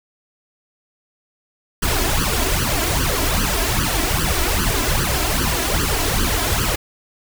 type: noise with flanger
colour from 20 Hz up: pink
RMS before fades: -19 dBFS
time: 1.82-6.76 s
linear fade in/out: 10 ms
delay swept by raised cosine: 0.65 to 3.05 ms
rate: 2.5 Hz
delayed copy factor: +0.9
effects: none